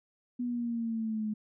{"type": "exponential sweep", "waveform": "sine", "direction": "down", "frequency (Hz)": [246.4, 212], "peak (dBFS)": -30, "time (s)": [0.39, 1.34], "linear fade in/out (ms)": 10, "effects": []}